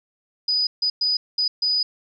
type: tone bursts at uneven times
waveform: sine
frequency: 4965 Hz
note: D#8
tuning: 5 cents flat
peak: -18 dBFS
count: 5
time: 0.48-0.67 / 0.82-0.9 / 1.01-1.17 / 1.38-1.48 / 1.62-1.83 s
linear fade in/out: 5 ms
effects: none